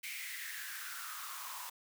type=noise with high-pass filter sweep; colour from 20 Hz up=white; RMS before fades=-44 dBFS; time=0.03-1.7 s; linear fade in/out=10 ms; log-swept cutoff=2300 to 930 Hz; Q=6.1; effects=none